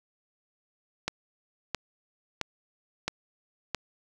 click train, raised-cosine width 0.2 ms, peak -11 dBFS, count 5, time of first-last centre 1.08-3.747 s, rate 1.5 Hz, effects none

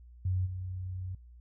sine tone with level steps, 92.4 Hz, F#2, 2 cents flat, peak -27 / -35 dBFS, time 0.25-1.15 s, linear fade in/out 5 ms, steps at 0.45 s, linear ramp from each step 20 ms, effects noise-tail reverb RT60 0.2 s tail -26 dB re dry + added 60 Hz sine -50 dBFS peak until 1.4 s

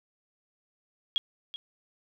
sine tone with echo, 3279 Hz, G#7, 23 cents flat, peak -23 dBFS, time 1.16-1.18 s, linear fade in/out 0 ms, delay 380 ms, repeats 1, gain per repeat -13 dB, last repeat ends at 1.56 s, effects none

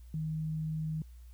sine tone, 157 Hz, D#3, 16 cents sharp, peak -32 dBFS, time 0.14-1.02 s, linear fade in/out 2 ms, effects added 60 Hz sine -48 dBFS peak until 1.33 s + white hiss -69 dBFS RMS until 1.33 s

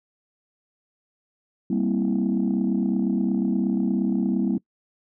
sine chord, C dominant seventh, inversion second, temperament equal, 196 / 233.1 / 261.6 / 329.6 Hz, G3 / Bb3 / C4 / E4, 0 / 0 / 0 / 0 cents, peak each -23 / -24 / -26 / -27 dBFS, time 1.7-4.58 s, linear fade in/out 5 ms, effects noise-tail reverb RT60 0.1 s tail -24 dB re dry + tanh soft clip ceiling -14 dBFS

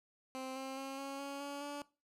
15% pulse tone with pitch steps, 261.6 / 265.9 / 270.2 / 274.6 / 279.1 / 283.6 / 288.3 Hz, C4 / C4 / C#4 / C#4 / C#4 / C#4 / D4, 0 / +28 / -44 / -16 / +12 / +40 / -32 cents, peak -35 dBFS, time 0.35-1.82 s, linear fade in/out 0 ms, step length 210 ms, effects noise-tail reverb RT60 0.3 s tail -20 dB re dry + low-pass 12000 Hz 12 dB/octave

